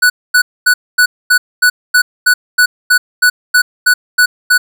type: tone bursts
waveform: square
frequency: 1480 Hz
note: F#6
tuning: in tune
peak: -6 dBFS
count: 15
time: 0.02-4.58 s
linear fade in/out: 10 ms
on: 80 ms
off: 240 ms
effects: none